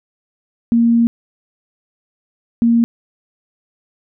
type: tone bursts at uneven times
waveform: sine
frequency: 233.1 Hz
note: A#3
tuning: in tune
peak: -9 dBFS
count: 2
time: 0.72-1.07 / 2.62-2.84 s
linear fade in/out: 0 ms
effects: none